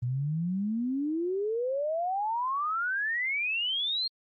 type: exponential sweep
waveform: sine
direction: up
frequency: 118.3 to 4284 Hz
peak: -27 dBFS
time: 0.02-4.08 s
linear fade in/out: 10 ms
effects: Opus 32 kbps

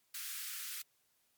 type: high-pass noise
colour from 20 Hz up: white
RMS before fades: -43 dBFS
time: 0.14-0.82 s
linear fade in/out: 5 ms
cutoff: 1300 Hz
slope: 48 dB/octave
effects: white hiss -75 dBFS RMS until 1.37 s + MP3 96 kbps

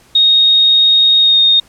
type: tone with pitch glide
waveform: sine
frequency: 3729 to 3695 Hz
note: A#7 to A#7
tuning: 0 to -16 cents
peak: -6 dBFS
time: 0.15-1.6 s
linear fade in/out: 5 ms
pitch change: -16 cents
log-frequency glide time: 1.2-1.39 s
effects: pink hiss -47 dBFS RMS until 1.68 s + low-pass 12000 Hz 12 dB/octave

